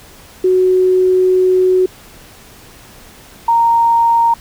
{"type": "tone pair in turn", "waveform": "sine", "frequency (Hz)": [370, 928], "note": ["F#4", "A#5"], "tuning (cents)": [0, -8], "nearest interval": "octave + major third", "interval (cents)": 1592, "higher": "second", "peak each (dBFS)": [-8, -8], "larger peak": "neither", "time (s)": [[0.44, 1.86], [3.48, 4.34]], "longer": "first", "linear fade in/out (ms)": 5, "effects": ["pink hiss -40 dBFS RMS until 4.4 s"]}